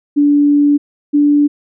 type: tone pair in turn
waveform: sine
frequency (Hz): 289.8 / 291.5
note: D4 / D4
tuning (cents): -23 / -13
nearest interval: unison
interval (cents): 10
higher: second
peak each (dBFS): -7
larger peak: neither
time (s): 0.16-0.78 / 1.13-1.48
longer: first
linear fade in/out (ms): 20
effects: none